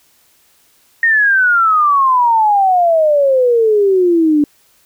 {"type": "exponential sweep", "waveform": "sine", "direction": "down", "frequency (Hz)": [1866, 288.7], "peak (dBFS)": -8, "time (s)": [1.03, 4.44], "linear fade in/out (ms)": 2, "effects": ["white hiss -53 dBFS RMS until 4.85 s"]}